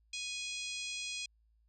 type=harmonic tone; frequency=830.6 Hz; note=G#5; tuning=in tune; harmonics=3 / 4 / 5 / 6 / 7 / 8 / 9 / 10; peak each=-42 / -44 / -46 / -48 / -49 / -50 / -51 / -52 dBFS; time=0.13-1.26 s; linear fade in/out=5 ms; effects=added 55 Hz sine -67 dBFS peak until 1.68 s